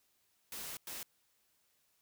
white noise bursts at uneven times, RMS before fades -44 dBFS, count 2, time 0.52-0.77 / 0.87-1.03 s, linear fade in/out 2 ms, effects white hiss -75 dBFS RMS until 2.01 s

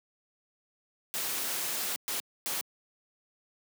white noise bursts at uneven times, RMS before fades -33 dBFS, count 3, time 1.14-1.96 / 2.08-2.2 / 2.46-2.61 s, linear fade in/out 0 ms, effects high-pass 200 Hz 12 dB/octave

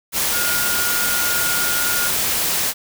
sine tone in noise, 1426 Hz, F6, 36 cents sharp, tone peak -23 dBFS, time 0.31-2.11 s, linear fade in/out 50 ms, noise white, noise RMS -20 dBFS, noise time 0.12-2.74 s, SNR -6 dB, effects none

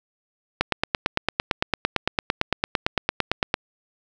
click train, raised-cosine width 0.3 ms, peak -3 dBFS, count 27, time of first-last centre 0.61-3.541 s, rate 8.87 Hz, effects none

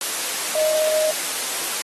sine tone in noise, 622.3 Hz, D#5, in tune, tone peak -18 dBFS, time 0.55-1.11 s, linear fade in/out 2 ms, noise white, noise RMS -25 dBFS, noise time 0.01-1.82 s, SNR +4 dB, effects high-pass 300 Hz 12 dB/octave + AAC 32 kbps

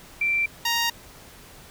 sine / 10% pulse tone pair in turn, 2349 / 934 Hz, D7 / A#5, 0 / +3 cents, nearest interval octave + major third, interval 1597 cents, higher first, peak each -20 / -13 dBFS, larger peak second, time 0.21-0.46 / 0.65-0.9 s, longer neither, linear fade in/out 5 ms, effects pink hiss -47 dBFS RMS until 1.7 s

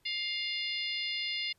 harmonic tone, 704 Hz, F5, 14 cents sharp, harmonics 3 / 4 / 5 / 6 / 7, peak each -37 / -38 / -39 / -40 / -40 dBFS, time 0.05-1.53 s, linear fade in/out 10 ms, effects pink hiss -71 dBFS RMS until 1.58 s + resampled to 32000 Hz

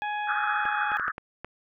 harmonic tone, 836 Hz, G#5, 11 cents sharp, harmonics 1 / 2 / 3 / 4, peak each -29 / -34 / -39 / -45 dBFS, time 0.02-0.97 s, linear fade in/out 0 ms
pink band-pass noise, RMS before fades -29 dBFS, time 0.27-1.12 s, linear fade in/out 20 ms, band 1200 to 1700 Hz, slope 96 dB/octave
clicks, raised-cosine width 0.5 ms, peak -21 dBFS, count 6, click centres 0.654 / 0.918 / 0.997 / 1.081 / 1.181 / 1.446 s
effects none

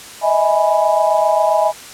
sine chord, E major seventh, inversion third, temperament equal with one note detuned, 622.3 / 649.8 / 830.6 / 987.8 Hz, D#5 / E5 / G#5 / B5, 0 / -25 / 0 / 0 cents, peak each -17 / -16 / -16 / -20 dBFS, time 0.21-1.73 s, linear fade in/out 50 ms, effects white hiss -35 dBFS RMS until 1.93 s + low-pass 10000 Hz 12 dB/octave

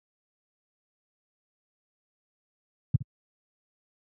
sine tone with echo, 128.4 Hz, C3, 32 cents flat, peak -14 dBFS, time 2.94-2.96 s, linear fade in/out 5 ms, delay 64 ms, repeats 1, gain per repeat -15 dB, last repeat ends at 3.024 s, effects high-pass 60 Hz 12 dB/octave

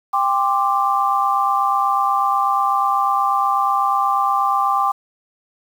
sine chord, G suspended fourth, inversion none, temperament equal with one note detuned, 794.5 / 1046.5 / 1174.7 Hz, G5 / C6 / D6, +23 / 0 / 0 cents, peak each -19 / -21 / -18 dBFS, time 0.13-4.92 s, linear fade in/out 10 ms, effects 7-bit

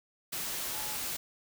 sine tone in noise, 852 Hz, G#5, 44 cents sharp, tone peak -45 dBFS, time 0.73-0.96 s, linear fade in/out 10 ms, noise white, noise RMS -36 dBFS, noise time 0.32-1.17 s, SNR -12 dB, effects none

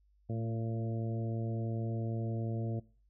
harmonic tone with a mistuned harmonic, 113.7 Hz, A#2, 43 cents flat, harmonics 1 / 2 / 3 / 4 / 5 / 6, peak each -34 / -40 / -44 / -46 / -48 / -50 dBFS, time 0.29-2.8 s, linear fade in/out 10 ms, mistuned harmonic 2, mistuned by -21 cents, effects noise-tail reverb RT60 0.4 s tail -21 dB re dry + added 50 Hz sine -65 dBFS peak until 3.09 s

